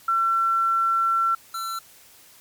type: tone pair in turn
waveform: sine / square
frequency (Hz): 1350 / 1350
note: E6 / E6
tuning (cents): +41 / +41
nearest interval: unison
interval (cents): 0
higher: neither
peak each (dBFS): -18 / -28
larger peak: first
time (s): 0.08-1.35 / 1.54-1.79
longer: first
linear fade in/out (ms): 5
effects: white hiss -51 dBFS RMS until 2.4 s + MP3 96 kbps